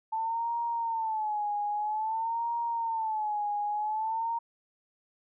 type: tone with vibrato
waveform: sine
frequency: 880 Hz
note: A5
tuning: in tune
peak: -28 dBFS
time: 0.12-4.39 s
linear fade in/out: 10 ms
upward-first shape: sine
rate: 0.51 Hz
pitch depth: 110 cents each way
effects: none